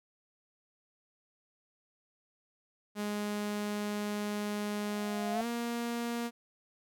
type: tone with pitch glide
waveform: sawtooth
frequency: 207.7 to 235.8 Hz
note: G#3 to A#3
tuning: 0 to +20 cents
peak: -29 dBFS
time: 2.95-6.31 s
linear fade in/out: 50 ms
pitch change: +220 cents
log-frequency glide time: 5.32-5.46 s
type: tone with exponential growth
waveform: sine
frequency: 697 Hz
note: F5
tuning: 4 cents flat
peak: -30 dBFS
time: 4.58-5.41 s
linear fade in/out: 0 ms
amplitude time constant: 180 ms
effects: none